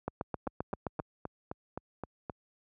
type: two click trains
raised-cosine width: 1 ms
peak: -19 / -23 dBFS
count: 8 / 8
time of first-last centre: 0.08-0.999 / 0.47-2.298 s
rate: 7.62 / 3.83 Hz
effects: high-pass 60 Hz 12 dB/octave